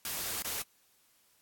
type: noise with dropouts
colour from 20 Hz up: white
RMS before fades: -36 dBFS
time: 0.05-0.62 s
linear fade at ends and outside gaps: 1 ms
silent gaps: 0.422-0.447 s
effects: white hiss -68 dBFS RMS until 1.41 s + AAC 64 kbps